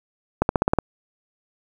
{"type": "accelerating click train", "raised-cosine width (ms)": 1, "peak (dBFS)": -3, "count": 7, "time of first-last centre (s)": [0.42, 0.787], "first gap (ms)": 71, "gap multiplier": 0.94, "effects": ["7-bit"]}